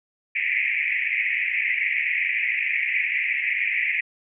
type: band-pass noise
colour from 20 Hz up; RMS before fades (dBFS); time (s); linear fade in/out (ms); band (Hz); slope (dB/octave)
white; -24; 0.35-4.01; 10; 1900 to 2500; 96
effects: none